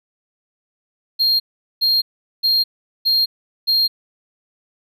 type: tone bursts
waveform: triangle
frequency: 4220 Hz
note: C8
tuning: 14 cents sharp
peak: -12 dBFS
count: 5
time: 1.19-3.88 s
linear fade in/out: 20 ms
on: 210 ms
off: 410 ms
effects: none